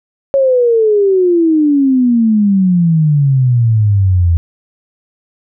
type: exponential sweep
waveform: sine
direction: down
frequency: 555 to 82.41 Hz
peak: -7 dBFS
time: 0.34-4.37 s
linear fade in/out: 0 ms
effects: none